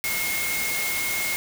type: tone in noise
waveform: sine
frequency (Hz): 2155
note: C#7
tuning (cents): -49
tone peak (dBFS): -27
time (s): 0.04-1.36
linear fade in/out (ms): 0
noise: white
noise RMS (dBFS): -28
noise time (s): 0.04-1.36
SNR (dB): -2
effects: none